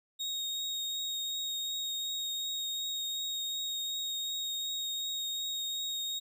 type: tone with vibrato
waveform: 35% pulse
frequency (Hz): 3742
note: A#7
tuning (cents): +6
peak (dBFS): -32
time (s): 0.19-6.2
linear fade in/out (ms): 20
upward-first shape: triangle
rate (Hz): 2.7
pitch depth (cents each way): 13
effects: none